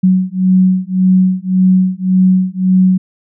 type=beating tone pair; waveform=sine; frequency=185 / 186.8 Hz; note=F#3 / F#3; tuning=0 / +17 cents; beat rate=1.8 Hz; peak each=-11 dBFS; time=0.03-2.98 s; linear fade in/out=10 ms; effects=none